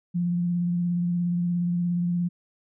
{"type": "tone with vibrato", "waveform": "sine", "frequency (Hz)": 174.61, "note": "F3", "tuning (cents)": 0, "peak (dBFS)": -22, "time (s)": [0.14, 2.29], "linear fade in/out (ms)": 20, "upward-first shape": "triangle", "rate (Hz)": 17, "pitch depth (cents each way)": 26, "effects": []}